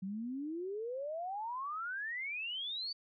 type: exponential sweep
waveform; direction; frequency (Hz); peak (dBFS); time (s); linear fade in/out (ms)
sine; up; 184.3 to 4620; -37; 0.02-2.93; 10
effects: none